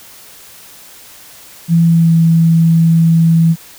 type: tone with pitch glide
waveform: sine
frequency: 167.3 to 164.71 Hz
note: E3 to E3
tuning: +26 to -1 cents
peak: -6 dBFS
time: 1.68-3.56 s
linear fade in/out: 50 ms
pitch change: -27 cents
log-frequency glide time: 1.82-2.16 s
effects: white hiss -38 dBFS RMS until 3.78 s